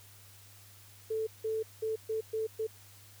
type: tone bursts at uneven times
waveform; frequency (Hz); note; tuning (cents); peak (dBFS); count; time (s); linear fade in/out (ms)
sine; 440; A4; 0; -30; 6; 1.1-1.27 / 1.44-1.63 / 1.82-1.96 / 2.09-2.21 / 2.33-2.47 / 2.59-2.67; 10
effects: added 100 Hz sine -57 dBFS peak until 3.2 s + white hiss -57 dBFS RMS until 3.2 s